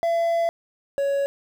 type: tone pair in turn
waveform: triangle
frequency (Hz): 674 / 558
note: E5 / C#5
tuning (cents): +38 / +11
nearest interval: minor third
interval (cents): 327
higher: first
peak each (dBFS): -17 / -18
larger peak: first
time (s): 0.03-0.49 / 0.98-1.26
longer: first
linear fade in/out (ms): 0
effects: 8-bit